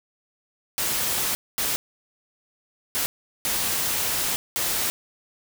white noise bursts at uneven times, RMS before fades -25 dBFS, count 5, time 0.78-1.35 / 1.58-1.76 / 2.95-3.06 / 3.45-4.36 / 4.56-4.9 s, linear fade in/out 0 ms, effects none

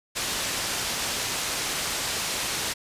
white low-pass noise, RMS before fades -29 dBFS, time 0.15-2.74 s, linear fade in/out 20 ms, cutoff 7400 Hz, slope 12 dB/octave, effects resampled to 32000 Hz

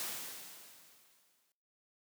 white noise with exponential decay, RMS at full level -38 dBFS, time 0-1.52 s, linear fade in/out 0 ms, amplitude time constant 330 ms, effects noise-tail reverb RT60 0.7 s tail -22 dB re dry + high-pass 150 Hz 12 dB/octave

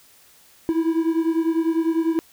triangle beating tone pair, 324.2 / 334.2 Hz, E4 / E4, -29 / +24 cents, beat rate 10 Hz, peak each -18 / -21 dBFS, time 0.69-2.19 s, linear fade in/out 0 ms, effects white hiss -53 dBFS RMS until 2.32 s

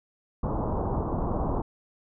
pink low-pass noise, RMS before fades -28 dBFS, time 0.43-1.62 s, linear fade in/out 5 ms, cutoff 1100 Hz, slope 48 dB/octave, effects none

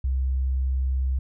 sine tone, 65.41 Hz, C2, in tune, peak -21 dBFS, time 0.04-1.19 s, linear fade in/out 5 ms, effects none

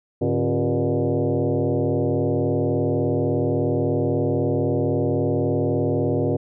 sine tone with frequency modulation, 103.83 Hz, G#2, in tune, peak -18 dBFS, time 0.21-6.37 s, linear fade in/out 10 ms, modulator 124 Hz, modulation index 3.9, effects none

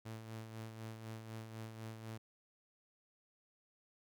sawtooth tone with tremolo, 111.4 Hz, A2, 22 cents sharp, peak -40 dBFS, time 0.05-2.18 s, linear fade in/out 10 ms, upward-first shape sine, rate 4 Hz, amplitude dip 50%, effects none

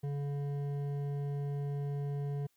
sine tone with hard clipping, 142.4 Hz, C#3, 47 cents sharp, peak -35 dBFS, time 0.03-2.47 s, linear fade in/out 10 ms, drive 9 dB, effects white hiss -75 dBFS RMS until 2.56 s

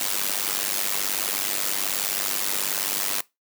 white noise with amplitude modulation, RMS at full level -22 dBFS, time 0-3.21 s, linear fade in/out 5 ms, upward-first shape sine, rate 98.7 Hz, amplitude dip 90%, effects noise-tail reverb RT60 0.2 s tail -21 dB re dry + high-pass 200 Hz 12 dB/octave

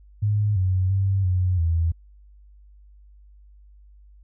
sine tone with pitch steps, 104.4 / 93 / 97.1 / 91.2 / 82.7 Hz, G#2 / F#2 / G2 / F#2 / E2, +10 / +9 / -16 / -24 / +6 cents, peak -18 dBFS, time 0.22-1.92 s, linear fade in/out 10 ms, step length 340 ms, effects added 50 Hz sine -47 dBFS peak until 4.23 s

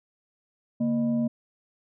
sine tone with frequency modulation, 233.1 Hz, A#3, in tune, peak -22 dBFS, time 0.8-1.28 s, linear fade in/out 10 ms, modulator 378 Hz, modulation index 0.48, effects none

